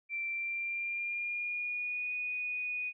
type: tone with pitch glide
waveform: sine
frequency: 2349 to 2474 Hz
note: D7 to D#7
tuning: 0 to -10 cents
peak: -33 dBFS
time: 0.09-2.93 s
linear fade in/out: 50 ms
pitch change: +90 cents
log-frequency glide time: 0.29-2.14 s
effects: none